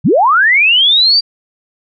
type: linear sweep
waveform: sine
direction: up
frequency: 98.7 to 4745 Hz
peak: -6 dBFS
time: 0.04-1.21 s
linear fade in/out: 20 ms
effects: none